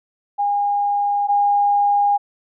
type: tone pair in turn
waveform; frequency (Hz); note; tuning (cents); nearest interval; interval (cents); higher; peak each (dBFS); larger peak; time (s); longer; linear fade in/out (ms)
sine; 814 / 814; G#5 / G#5; -35 / -35; unison; 0; neither; -16 / -13; second; 0.38-1.28 / 1.28-2.18; neither; 20
effects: none